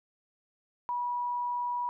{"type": "tone", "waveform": "sine", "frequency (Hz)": 972, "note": "B5", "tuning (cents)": -28, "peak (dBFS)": -29, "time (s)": [0.89, 1.89], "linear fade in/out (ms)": 0, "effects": []}